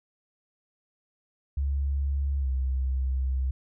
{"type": "tone with pitch glide", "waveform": "sine", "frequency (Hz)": [69.6, 65.32], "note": ["C#2", "C2"], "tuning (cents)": [8, -2], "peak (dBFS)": -24, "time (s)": [1.57, 3.51], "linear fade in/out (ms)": 5, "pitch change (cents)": -110, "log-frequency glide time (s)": [2.39, 2.48], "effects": []}